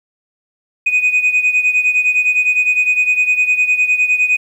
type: beating tone pair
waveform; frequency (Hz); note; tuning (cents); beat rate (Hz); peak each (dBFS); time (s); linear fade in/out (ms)
sine; 2489 / 2498.8; D#7 / D#7; 0 / +7; 9.8; -11 / -15; 0.86-4.37; 10
effects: tanh soft clip ceiling -7 dBFS + 8-bit